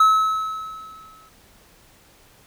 triangle tone with exponential decay, 1293 Hz, E6, 34 cents flat, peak -8 dBFS, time 0-1.29 s, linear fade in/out 5 ms, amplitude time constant 280 ms, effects pink hiss -53 dBFS RMS until 2.46 s

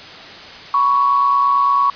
sine tone pair together, 987.8 / 1116.7 Hz, B5 / C#6, 0 / +12 cents, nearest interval major second, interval 212 cents, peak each -20 / -12 dBFS, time 0.74-1.9 s, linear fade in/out 2 ms, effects white hiss -35 dBFS RMS until 1.95 s + resampled to 11025 Hz

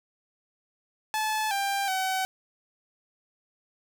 sawtooth tone with pitch steps, 865 / 793 / 757 Hz, A5 / G5 / F#5, -30 / +20 / +39 cents, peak -22 dBFS, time 1.14-2.25 s, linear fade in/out 0 ms, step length 370 ms, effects none

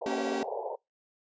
pink band-pass noise, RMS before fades -36 dBFS, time 0.01-0.76 s, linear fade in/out 10 ms, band 400 to 920 Hz, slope 96 dB/octave
35% pulse chord, G diminished, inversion first, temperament equal with one note detuned, 233.1 / 277.2 / 385.5 Hz, Bb3 / Db4 / G4, 0 / 0 / -29 cents, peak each -35 / -33 / -31 dBFS, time 0.06-0.43 s, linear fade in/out 2 ms
effects noise-tail reverb RT60 0.2 s tail -26 dB re dry + resampled to 16000 Hz

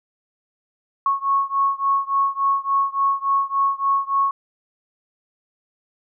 sine beating tone pair, 1100 / 1103.5 Hz, C#6 / C#6, -14 / -8 cents, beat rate 3.5 Hz, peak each -20 / -21 dBFS, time 1.06-4.31 s, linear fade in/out 2 ms, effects none

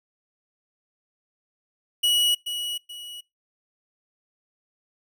45% pulse tone with echo, 2923 Hz, F#7, 22 cents flat, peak -18 dBFS, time 2.03-2.35 s, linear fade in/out 10 ms, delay 430 ms, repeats 2, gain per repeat -9 dB, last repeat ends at 3.21 s, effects noise-tail reverb RT60 0.2 s tail -23 dB re dry

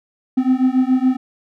triangle beating tone pair, 254.3 / 261.4 Hz, C4 / C4, -49 / -1 cents, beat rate 7.1 Hz, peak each -14 dBFS, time 0.37-1.17 s, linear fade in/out 10 ms, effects none

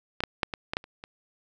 clicks, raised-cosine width 0.3 ms, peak -14 / -8 / -7 / -16 / -13 / -10 / -30 / -24 dBFS, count 8, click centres 0.205 / 0.237 / 0.432 / 0.538 / 0.735 / 0.769 / 0.841 / 1.039 s, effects none

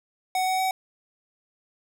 square tone with pitch steps, 745 / 750.2 / 755.4 Hz, F#5 / F#5 / F#5, +12 / +24 / +36 cents, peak -23 dBFS, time 0.35-0.71 s, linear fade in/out 2 ms, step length 120 ms, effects none

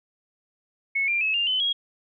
sine tone with pitch steps, 2197 / 2382 / 2583 / 2800 / 3036 / 3292 Hz, C#7 / D7 / E7 / F7 / F#7 / G#7, -16 / +24 / -36 / +4 / +44 / -16 cents, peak -21 dBFS, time 0.95-1.73 s, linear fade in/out 10 ms, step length 130 ms, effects none

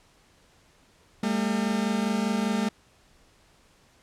40% pulse tone pair together, 200.7 / 225.7 Hz, G3 / A3, +41 / +44 cents, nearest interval major second, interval 203 cents, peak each -26 dBFS, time 1.23-2.69 s, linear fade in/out 5 ms, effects pink hiss -60 dBFS RMS until 4.02 s + low-pass 9000 Hz 12 dB/octave

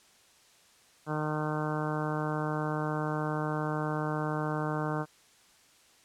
harmonic tone, 152.8 Hz, D#3, 31 cents flat, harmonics 1 / 2 / 3 / 4 / 5 / 6 / 7 / 8 / 9 / 10, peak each -33 / -36 / -38 / -39 / -40 / -41 / -41 / -42 / -43 / -43 dBFS, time 1.06-5.06 s, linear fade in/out 50 ms, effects white hiss -61 dBFS RMS until 6.04 s + low-pass 9000 Hz 12 dB/octave

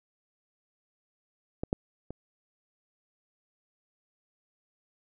clicks, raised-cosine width 2 ms, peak -18 / -13 / -25 dBFS, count 3, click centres 1.635 / 1.729 / 2.106 s, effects none

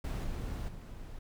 brown noise with level steps, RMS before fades -34 / -37 / -45 dBFS, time 0.04-1.19 s, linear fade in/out 5 ms, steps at 0.24 / 0.68 s, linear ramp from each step 5 ms, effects none

